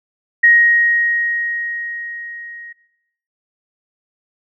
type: tone with level ramp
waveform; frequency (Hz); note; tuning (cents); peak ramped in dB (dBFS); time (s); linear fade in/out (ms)
sine; 1880; A#6; +14; -6 to -32; 0.43-2.73; 10
effects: noise-tail reverb RT60 0.8 s tail -20 dB re dry